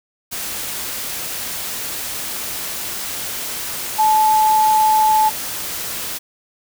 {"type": "tone in noise", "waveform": "sine", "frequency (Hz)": 866, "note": "A5", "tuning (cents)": -28, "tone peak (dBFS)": -11, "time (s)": [3.98, 5.3], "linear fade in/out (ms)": 20, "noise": "white", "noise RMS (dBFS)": -26, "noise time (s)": [0.31, 6.19], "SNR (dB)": 12, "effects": []}